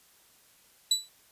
30% pulse tone with exponential decay, 3951 Hz, B7, in tune, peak -16 dBFS, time 0.91-1.09 s, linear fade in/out 5 ms, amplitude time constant 37 ms, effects white hiss -61 dBFS RMS until 1.31 s + resampled to 32000 Hz

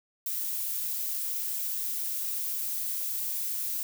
violet noise, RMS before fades -32 dBFS, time 0.26-3.83 s, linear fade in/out 2 ms, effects none

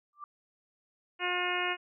sine tone with exponential growth, 1178 Hz, D6, 5 cents sharp, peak -36 dBFS, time 0.13-0.24 s, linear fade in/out 2 ms, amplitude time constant 23 ms
harmonic tone, 358 Hz, F4, 43 cents sharp, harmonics 1 / 2 / 3 / 4 / 5 / 6 / 7 / 8, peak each -37 / -37 / -37 / -37 / -37 / -37 / -37 / -37 dBFS, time 1.19-1.77 s, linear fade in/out 50 ms
effects none

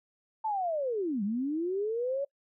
sine linear two-way sweep, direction down then up, 898 to 192.3 to 570 Hz, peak -28 dBFS, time 0.44-2.25 s, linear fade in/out 10 ms, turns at 1.23 s, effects noise-tail reverb RT60 0.1 s tail -22 dB re dry

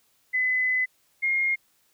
sine tone pair in turn, 2016 / 2136 Hz, B6 / C7, +35 / +35 cents, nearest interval minor second, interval 100 cents, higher second, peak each -21 dBFS, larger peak neither, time 0.33-0.86 / 1.22-1.56 s, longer first, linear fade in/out 20 ms, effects white hiss -66 dBFS RMS until 1.93 s

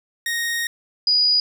sawtooth / sine tone pair in turn, 1864.7 / 4915 Hz, A#6 / D#8, 0 / -22 cents, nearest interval octave + perfect fourth, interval 1678 cents, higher second, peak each -18 / -14 dBFS, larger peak second, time 0.26-0.67 / 1.07-1.4 s, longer first, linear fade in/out 2 ms, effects none

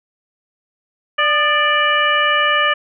harmonic tone with a mistuned harmonic, 588 Hz, D5, 2 cents sharp, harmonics 1 / 2 / 3 / 4 / 5, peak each -22 / -17 / -17 / -22 / -20 dBFS, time 1.18-2.74 s, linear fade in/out 10 ms, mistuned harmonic 2, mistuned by +58 cents, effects none

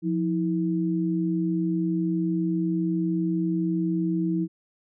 sine tone pair together, 175.62 / 323.2 Hz, F3 / E4, +10 / -34 cents, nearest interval major seventh, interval 1056 cents, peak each -25 dBFS, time 0.02-4.48 s, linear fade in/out 50 ms, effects none

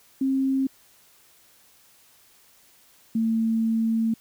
sine tone pair in turn, 267.5 / 224.9 Hz, C4 / A3, +38 / +38 cents, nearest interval minor third, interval 300 cents, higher first, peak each -20 dBFS, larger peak neither, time 0.21-0.67 / 3.15-4.14 s, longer second, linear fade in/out 5 ms, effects white hiss -57 dBFS RMS until 4.2 s

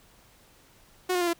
sawtooth tone with pitch steps, 366 / 357 / 348.3 / 339.7 Hz, F#4 / F4 / F4 / F4, -19 / +38 / -5 / -48 cents, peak -20 dBFS, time 1.09-1.334 s, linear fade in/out 10 ms, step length 61 ms, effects pink hiss -58 dBFS RMS until 1.39 s

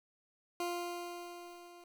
20% pulse tone with level ramp, 349.2 Hz, F4, in tune, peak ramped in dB -29 to -49 dBFS, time 0.6-1.84 s, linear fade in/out 2 ms, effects 11-bit

